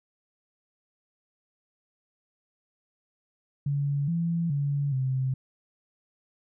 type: tone with pitch steps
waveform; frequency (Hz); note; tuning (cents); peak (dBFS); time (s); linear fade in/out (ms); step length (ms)
sine; 142.1 / 168.4 / 142.3 / 131.2; C#3 / E3 / C#3 / C3; +43 / +37 / +46 / +5; -24; 3.66-5.34; 5; 420
effects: none